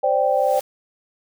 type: chord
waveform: sine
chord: C suspended second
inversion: none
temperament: equal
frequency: 523.3 / 587.3 / 784 Hz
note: C5 / D5 / G5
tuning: 0 / 0 / 0 cents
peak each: -20 dBFS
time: 0.03-0.6 s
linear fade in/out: 10 ms
type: noise with exponential growth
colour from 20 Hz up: white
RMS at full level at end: -34 dBFS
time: 0.1-0.61 s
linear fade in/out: 2 ms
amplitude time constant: 110 ms
effects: none